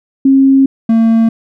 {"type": "tone pair in turn", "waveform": ["sine", "triangle"], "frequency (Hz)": [270, 226.4], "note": ["C#4", "A3"], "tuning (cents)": [-45, 50], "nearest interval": "minor third", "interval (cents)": 305, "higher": "first", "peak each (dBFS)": -4, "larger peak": "neither", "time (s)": [[0.25, 0.66], [0.89, 1.29]], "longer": "first", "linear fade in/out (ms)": 5, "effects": []}